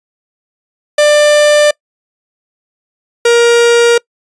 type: tone pair in turn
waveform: 45% pulse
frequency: 594 / 471.5 Hz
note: D5 / A#4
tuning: +20 / +20 cents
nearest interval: major third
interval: 400 cents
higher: first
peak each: -5 dBFS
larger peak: neither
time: 0.98-1.71 / 3.25-3.98 s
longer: neither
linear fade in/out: 5 ms
effects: noise-tail reverb RT60 0.1 s tail -25 dB re dry + resampled to 22050 Hz